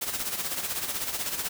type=noise with tremolo; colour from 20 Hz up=white; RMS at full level=-29 dBFS; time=0.01-1.49 s; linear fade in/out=10 ms; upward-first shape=sine; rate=16 Hz; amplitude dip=60%; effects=none